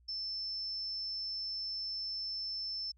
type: tone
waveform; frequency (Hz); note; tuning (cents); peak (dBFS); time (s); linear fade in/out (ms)
sine; 5300; E8; +9; -36; 0.08-2.92; 10
effects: added 60 Hz sine -62 dBFS peak until 2.97 s